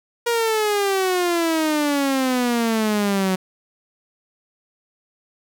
sawtooth exponential sweep, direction down, 477.1 to 185 Hz, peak -14 dBFS, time 0.26-3.36 s, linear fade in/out 10 ms, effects none

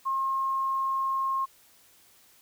sine tone, 1072 Hz, C6, 42 cents sharp, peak -25 dBFS, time 0.05-1.46 s, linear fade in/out 20 ms, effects white hiss -59 dBFS RMS until 2.41 s

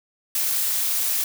blue noise, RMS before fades -23 dBFS, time 0.35-1.24 s, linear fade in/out 2 ms, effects none

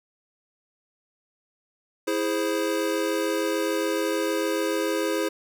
square chord, E augmented, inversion none, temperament equal with one note detuned, 328.5 / 415.3 / 523.3 Hz, E4 / G#4 / B#4, -6 / 0 / 0 cents, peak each -28 / -29 / -29 dBFS, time 2.07-5.29 s, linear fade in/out 10 ms, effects none

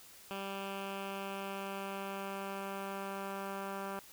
10% pulse tone with low-pass filter sweep, 196 Hz, G3, in tune, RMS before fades -41 dBFS, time 0.31-3.99 s, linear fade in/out 0 ms, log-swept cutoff 2800 to 1800 Hz, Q 2, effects white hiss -56 dBFS RMS until 4.12 s

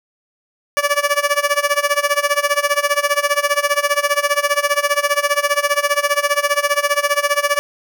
15% pulse tone with tremolo, 577 Hz, D5, 31 cents flat, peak -5 dBFS, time 0.77-7.59 s, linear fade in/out 0 ms, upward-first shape sine, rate 15 Hz, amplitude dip 90%, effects none

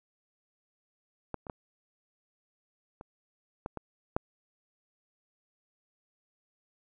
clicks, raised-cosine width 1 ms, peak -20 / -29 / -22 / -30 / -21 / -23 / -13 dBFS, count 7, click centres 1.343 / 1.468 / 1.498 / 3.011 / 3.661 / 3.773 / 4.165 s, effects none

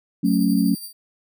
sine chord, F# minor, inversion none, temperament just, 185 / 222 / 277.5 Hz, F#3 / A3 / C#4, 0 / +16 / +2 cents, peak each -20 dBFS, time 0.23-0.75 s, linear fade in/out 10 ms
5% pulse tone with tremolo, 4699 Hz, D8, in tune, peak -24 dBFS, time 0.24-0.93 s, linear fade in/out 50 ms, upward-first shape triangle, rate 12 Hz, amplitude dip 55%
effects none

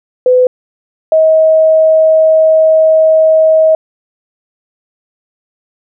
sine tone pair in turn, 504 / 635 Hz, B4 / D#5, +35 / +35 cents, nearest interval major third, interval 400 cents, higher second, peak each -4 dBFS, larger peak neither, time 0.26-0.47 / 1.12-3.75 s, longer second, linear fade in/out 2 ms, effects none

